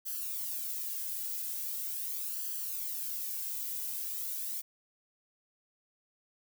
violet noise with flanger, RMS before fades -37 dBFS, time 0.05-4.62 s, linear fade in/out 20 ms, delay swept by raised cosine 0.65 to 2.05 ms, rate 0.41 Hz, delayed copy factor +0.65, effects none

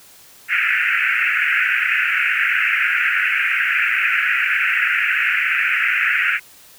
pink band-pass noise, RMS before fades -18 dBFS, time 0.48-6.4 s, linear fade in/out 50 ms, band 1400 to 2700 Hz, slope 96 dB/octave, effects white hiss -46 dBFS RMS until 6.78 s

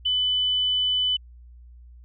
sine tone, 3000 Hz, F#7, 23 cents sharp, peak -20 dBFS, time 0.05-1.17 s, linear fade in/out 10 ms, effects added 60 Hz sine -44 dBFS peak until 2.04 s

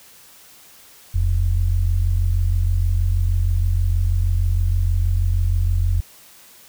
sine tone pair together, 40.98 / 87.31 Hz, E1 / F2, -9 / 0 cents, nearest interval octave + minor second, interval 1309 cents, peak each -18 dBFS, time 1.14-6.01 s, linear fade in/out 10 ms, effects white hiss -47 dBFS RMS until 6.68 s

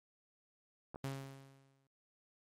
clicks, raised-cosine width 1 ms, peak -32 dBFS, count 2, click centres 0.945 / 0.959 s
sawtooth tone with exponential decay, 136 Hz, C#3, 33 cents flat, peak -33 dBFS, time 1.04-1.87 s, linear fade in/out 2 ms, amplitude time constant 180 ms
effects MP3 64 kbps

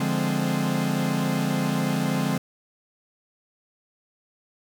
45% pulse chord, D half-diminished seventh, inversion none, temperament equal with one note detuned, 146.83 / 174.61 / 207.7 / 260.1 Hz, D3 / F3 / Ab3 / C4, 0 / 0 / 0 / -10 cents, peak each -28 dBFS, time 0-2.38 s, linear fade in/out 5 ms, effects none

